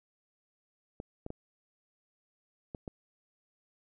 clicks, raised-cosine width 2 ms, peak -26 dBFS, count 5, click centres 1.001 / 1.264 / 1.304 / 2.748 / 2.878 s, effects none

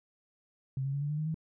sine tone with pitch steps, 133.3 / 137.29 / 141.39 / 145.62 / 149.97 / 154.45 / 159.07 Hz, C3 / C#3 / C#3 / D3 / D3 / D#3 / D#3, +33 / -16 / +35 / -14 / +37 / -12 / +39 cents, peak -30 dBFS, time 0.77-1.344 s, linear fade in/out 2 ms, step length 82 ms, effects none

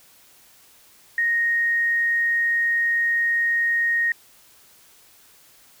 sine tone, 1864.7 Hz, A#6, in tune, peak -18 dBFS, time 1.18-4.12 s, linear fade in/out 2 ms, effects white hiss -53 dBFS RMS until 5.8 s

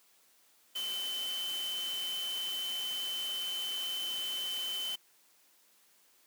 sine tone in noise, 3058 Hz, G7, 44 cents flat, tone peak -34 dBFS, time 0.75-4.96 s, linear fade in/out 10 ms, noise white, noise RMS -44 dBFS, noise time 0.75-4.96 s, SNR +7 dB, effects white hiss -66 dBFS RMS until 6.26 s + high-pass 200 Hz 12 dB/octave

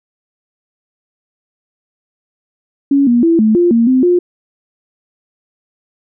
sine tone with pitch steps, 279.1 / 239.3 / 332.6 / 217.6 / 349.1 / 231.3 / 258.2 / 354.6 Hz, C#4 / A#3 / E4 / A3 / F4 / A#3 / C4 / F4, +12 / +46 / +16 / -19 / -1 / -13 / -23 / +26 cents, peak -7 dBFS, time 2.91-4.19 s, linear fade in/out 5 ms, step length 160 ms, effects none

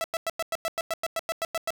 sawtooth tone bursts, 659.3 Hz, E5, in tune, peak -22 dBFS, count 14, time 0.01-1.705 s, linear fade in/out 0 ms, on 31 ms, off 97 ms, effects none

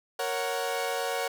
sawtooth chord, F# major, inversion first, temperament equal, 466.2 / 554.4 / 740 Hz, A#4 / C#5 / F#5, 0 / 0 / 0 cents, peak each -29 dBFS, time 0.19-1.28 s, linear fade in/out 5 ms, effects none

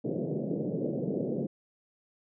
pink band-pass noise, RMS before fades -32 dBFS, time 0.04-1.47 s, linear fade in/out 10 ms, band 140 to 560 Hz, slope 48 dB/octave, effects none

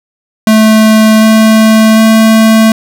square tone with pitch steps, 218.1 / 219.7 / 221.4 Hz, A3 / A3 / A3, -15 / -2 / +11 cents, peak -3 dBFS, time 0.47-2.72 s, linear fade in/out 2 ms, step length 750 ms, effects none

